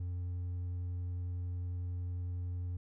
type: tone with hard clipping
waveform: sine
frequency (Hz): 88.9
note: F2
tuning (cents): +31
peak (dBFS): -36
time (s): 0-2.77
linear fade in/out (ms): 5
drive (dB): 2
effects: none